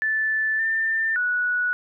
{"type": "tone with pitch steps", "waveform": "sine", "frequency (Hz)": [1754, 1791, 1469], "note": ["A6", "A6", "F#6"], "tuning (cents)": [-6, 30, -13], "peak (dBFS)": -20, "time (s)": [0.02, 1.73], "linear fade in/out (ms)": 0, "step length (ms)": 570, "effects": []}